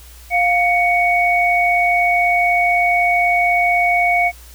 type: tone pair together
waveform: sine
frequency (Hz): 703 / 2232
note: F5 / C#7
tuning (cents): +11 / +11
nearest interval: octave + minor sixth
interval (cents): 2000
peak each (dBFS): -15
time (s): 0.3-4.32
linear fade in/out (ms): 50
effects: added 60 Hz sine -39 dBFS peak until 4.54 s + white hiss -44 dBFS RMS until 4.54 s